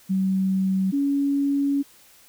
sine tone pair in turn, 190.4 / 280.7 Hz, F#3 / C#4, +50 / +22 cents, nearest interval perfect fifth, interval 672 cents, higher second, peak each -19 dBFS, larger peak neither, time 0.09-0.92 / 0.92-1.83 s, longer second, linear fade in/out 20 ms, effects white hiss -53 dBFS RMS until 2.28 s

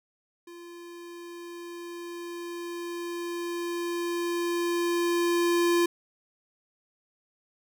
square tone with level ramp, 344.9 Hz, F4, 22 cents flat, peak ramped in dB -44 to -21 dBFS, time 0.47-5.86 s, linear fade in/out 5 ms, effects none

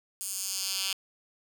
10% pulse tone with high-pass filter sweep, 192.6 Hz, G3, 30 cents flat, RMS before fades -33 dBFS, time 0.21-0.93 s, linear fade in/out 0 ms, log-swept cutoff 8800 to 3300 Hz, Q 1.5, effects 9-bit

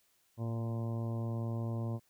harmonic tone with a mistuned harmonic, 115.3 Hz, A#2, 19 cents flat, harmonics 1 / 2 / 3 / 4 / 5 / 6 / 7 / 8 / 9, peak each -34 / -41 / -46 / -51 / -48 / -53 / -57 / -56 / -55 dBFS, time 0.37-2 s, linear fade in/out 50 ms, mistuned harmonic 1, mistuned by -26 cents, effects white hiss -72 dBFS RMS until 2.09 s

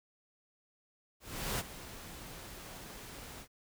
pink noise with ADSR envelope, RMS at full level -34 dBFS, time 1.2-3.48 s, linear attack 390 ms, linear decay 33 ms, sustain -14 dB, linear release 79 ms, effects none

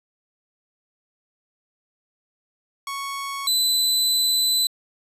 sawtooth tone pair in turn, 1108.7 / 4011 Hz, C#6 / B7, 0 / +26 cents, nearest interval octave + minor seventh, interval 2226 cents, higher second, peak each -24 / -15 dBFS, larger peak second, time 2.87-3.47 / 3.47-4.67 s, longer second, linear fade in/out 2 ms, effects resampled to 32000 Hz

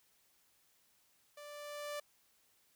sawtooth tone with level ramp, 587.3 Hz, D5, in tune, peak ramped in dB -46 to -35 dBFS, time 1.37-2 s, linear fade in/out 5 ms, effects white hiss -72 dBFS RMS until 2.75 s

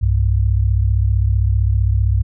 sine tone pair together, 63.75 / 99.2 Hz, C2 / G2, -44 / +21 cents, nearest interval minor sixth, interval 765 cents, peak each -15 dBFS, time 0.01-2.23 s, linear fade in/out 20 ms, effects none

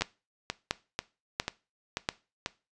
two click trains, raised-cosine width 0.2 ms, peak -13 / -9 dBFS, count 6 / 4, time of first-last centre 0.01-2.461 / 0.02-2.089 s, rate 2.04 / 1.45 Hz, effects noise-tail reverb RT60 0.3 s tail -19 dB re dry + resampled to 22050 Hz

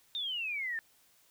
sine exponential sweep, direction down, 3690 to 1760 Hz, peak -33 dBFS, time 0.15-0.79 s, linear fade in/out 0 ms, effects white hiss -66 dBFS RMS until 1.3 s

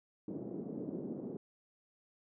white band-pass noise, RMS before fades -42 dBFS, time 0.28-1.37 s, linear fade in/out 2 ms, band 160 to 390 Hz, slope 24 dB/octave, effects none

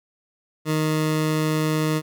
20% pulse tone, 155.56 Hz, D#3, in tune, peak -15 dBFS, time 0.65-2.02 s, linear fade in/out 50 ms, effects none

